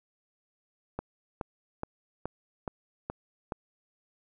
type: click train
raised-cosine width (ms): 1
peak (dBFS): -19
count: 7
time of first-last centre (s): 0.99-3.522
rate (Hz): 2.37
effects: none